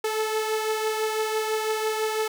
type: beating tone pair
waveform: sawtooth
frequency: 434.4 / 440.4 Hz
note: A4 / A4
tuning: -22 / +2 cents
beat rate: 6 Hz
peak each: -21 / -28 dBFS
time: 0.04-2.28 s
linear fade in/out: 5 ms
effects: none